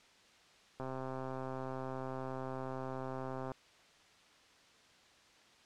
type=click train; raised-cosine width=1 ms; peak=-28 dBFS; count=357; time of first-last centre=0.8-3.518 s; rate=131 Hz; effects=white hiss -63 dBFS RMS until 5.65 s + low-pass 5000 Hz 12 dB/octave